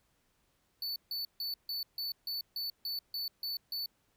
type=tone bursts; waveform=square; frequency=4483 Hz; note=C#8; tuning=19 cents sharp; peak=-35 dBFS; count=11; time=0.82-3.86 s; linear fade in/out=2 ms; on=140 ms; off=150 ms; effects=pink hiss -74 dBFS RMS until 4.16 s